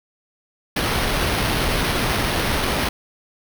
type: noise with sample-and-hold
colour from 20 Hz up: pink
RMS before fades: -21 dBFS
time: 0.76-2.89 s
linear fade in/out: 5 ms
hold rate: 7350 Hz
effects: none